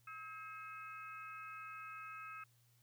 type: harmonic tone with a mistuned harmonic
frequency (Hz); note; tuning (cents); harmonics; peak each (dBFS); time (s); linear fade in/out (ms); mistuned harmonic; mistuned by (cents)
428; A4; -48; 3 / 4 / 5 / 6; -49 / -56 / -60 / -53; 0.07-2.44; 5; 4; -110
effects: added 119 Hz sine -70 dBFS peak until 2.82 s + white hiss -75 dBFS RMS until 2.82 s